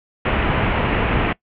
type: low-pass noise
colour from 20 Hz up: pink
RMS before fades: -19 dBFS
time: 0.25-1.33 s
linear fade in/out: 5 ms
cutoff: 2900 Hz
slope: 48 dB/octave
effects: noise-tail reverb RT60 0.1 s tail -21 dB re dry